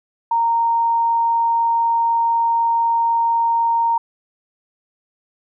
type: tone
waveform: sine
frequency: 926 Hz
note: A#5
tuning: 12 cents flat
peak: -14 dBFS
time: 0.31-3.98 s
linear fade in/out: 5 ms
effects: none